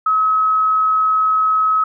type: tone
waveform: sine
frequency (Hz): 1281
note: E6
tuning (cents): -50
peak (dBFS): -12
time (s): 0.06-1.84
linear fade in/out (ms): 5
effects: none